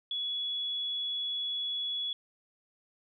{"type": "tone", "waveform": "sine", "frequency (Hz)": 3385, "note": "G#7", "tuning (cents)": 32, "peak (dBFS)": -31, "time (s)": [0.11, 2.13], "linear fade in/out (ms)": 2, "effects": []}